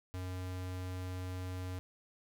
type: tone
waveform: square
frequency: 91.8 Hz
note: F#2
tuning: 13 cents flat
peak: -39 dBFS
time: 0.14-1.79 s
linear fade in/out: 0 ms
effects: none